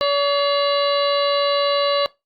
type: harmonic tone with a mistuned harmonic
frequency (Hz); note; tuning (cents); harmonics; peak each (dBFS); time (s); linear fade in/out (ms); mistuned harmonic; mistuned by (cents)
569; C#5; +45; 1 / 2 / 3 / 4 / 5 / 6 / 7 / 8; -18 / -22 / -32 / -34 / -29 / -37 / -26 / -34; 0.01-2.06; 0; 4; -130
effects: noise-tail reverb RT60 0.2 s tail -20 dB re dry + Opus 48 kbps